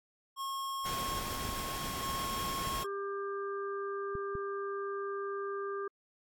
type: tone with tremolo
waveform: square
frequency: 1085 Hz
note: C#6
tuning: 37 cents flat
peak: -36 dBFS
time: 0.36-2.87 s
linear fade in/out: 50 ms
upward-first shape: square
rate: 0.6 Hz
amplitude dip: 40%
type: noise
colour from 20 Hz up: pink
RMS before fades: -40 dBFS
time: 0.85-2.84 s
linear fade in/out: 10 ms
type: clicks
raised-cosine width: 5 ms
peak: -30 dBFS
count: 5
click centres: 1.453 / 1.491 / 2.673 / 4.153 / 4.353 s
type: harmonic tone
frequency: 397.8 Hz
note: G4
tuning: 25 cents sharp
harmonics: 1 / 3 / 4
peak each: -36 / -40 / -47 dBFS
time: 2.84-5.88 s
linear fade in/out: 5 ms
effects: AAC 64 kbps